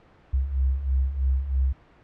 sine beating tone pair, 64.1 / 67.2 Hz, C2 / C2, -35 / +47 cents, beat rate 3.1 Hz, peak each -27 / -22 dBFS, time 0.33-1.73 s, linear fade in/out 10 ms, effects pink hiss -55 dBFS RMS until 2.03 s + low-pass 2000 Hz 12 dB/octave

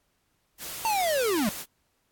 white noise, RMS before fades -37 dBFS, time 0.58-1.66 s, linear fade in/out 50 ms
square linear sweep, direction down, 918 to 190 Hz, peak -24 dBFS, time 0.85-1.49 s, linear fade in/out 0 ms
effects pink hiss -72 dBFS RMS until 2.11 s + AAC 64 kbps

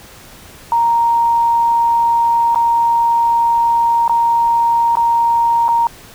sine tone with dropouts, 932.3 Hz, A#5, in tune, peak -10 dBFS, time 0.72-5.87 s, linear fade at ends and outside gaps 1 ms, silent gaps 2.547-2.558 / 4.079-4.095 / 4.954-4.97 / 5.682-5.688 s, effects pink hiss -39 dBFS RMS until 6.14 s

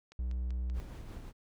click train, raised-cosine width 0.2 ms, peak -37 dBFS, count 4, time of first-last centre 0.12-0.699 s, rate 5.18 Hz
triangle tone, 61.74 Hz, B1, in tune, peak -30 dBFS, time 0.19-0.8 s, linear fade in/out 0 ms
brown noise with tremolo, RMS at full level -43 dBFS, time 0.73-1.33 s, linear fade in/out 50 ms, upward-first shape triangle, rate 5.6 Hz, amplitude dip 40%
effects none

